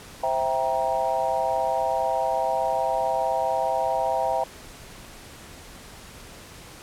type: chord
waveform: sine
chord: C dominant seventh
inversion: none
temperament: equal with one note detuned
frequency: 523.3 / 659.3 / 784 / 941 Hz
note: C5 / E5 / G5 / Bb5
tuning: 0 / 0 / 0 / +16 cents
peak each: -29 / -26 / -26 / -28 dBFS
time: 0.23-4.44 s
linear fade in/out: 5 ms
effects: pink hiss -44 dBFS RMS until 6.82 s + low-pass 12000 Hz 12 dB/octave